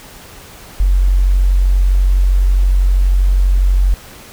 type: tone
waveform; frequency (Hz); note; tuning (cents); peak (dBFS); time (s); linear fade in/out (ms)
sine; 46.17; F#1; -3; -8; 0.8-3.94; 0
effects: pink hiss -37 dBFS RMS until 4.32 s